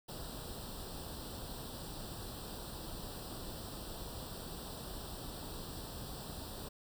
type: noise with comb filter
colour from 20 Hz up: pink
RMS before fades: -45 dBFS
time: 0.08-6.69 s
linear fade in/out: 10 ms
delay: 0.23 ms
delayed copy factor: +0.85
effects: none